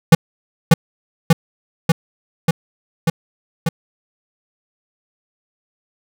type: tone with echo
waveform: square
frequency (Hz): 164.81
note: E3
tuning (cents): 0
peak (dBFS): -3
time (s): 0.12-0.15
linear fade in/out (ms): 5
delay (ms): 590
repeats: 6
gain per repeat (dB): -2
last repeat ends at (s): 3.69
effects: none